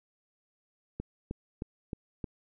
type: click train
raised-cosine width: 3 ms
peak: -22 dBFS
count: 5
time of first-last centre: 1-2.242 s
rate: 3.22 Hz
effects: none